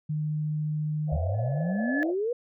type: tone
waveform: sine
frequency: 152.4 Hz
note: D#3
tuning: 36 cents flat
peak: -26 dBFS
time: 0.09-1.17 s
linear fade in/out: 10 ms
type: band-pass noise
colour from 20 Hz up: white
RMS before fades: -36 dBFS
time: 1.07-2.15 s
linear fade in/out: 50 ms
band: 520 to 710 Hz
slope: 96 dB/octave
type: exponential sweep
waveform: sine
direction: up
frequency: 72.2 to 498.9 Hz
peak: -25 dBFS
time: 1.12-2.33 s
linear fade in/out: 5 ms
type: tone with exponential growth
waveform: sine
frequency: 1720 Hz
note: A6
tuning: 40 cents flat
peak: -25 dBFS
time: 1.34-2.03 s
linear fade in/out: 0 ms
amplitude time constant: 150 ms
effects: none